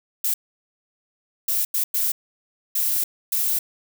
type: noise bursts at uneven times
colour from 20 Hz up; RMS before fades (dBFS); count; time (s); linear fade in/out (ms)
violet; -22; 6; 0.24-0.34 / 1.48-1.65 / 1.74-1.84 / 1.94-2.12 / 2.75-3.04 / 3.32-3.59; 5
effects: none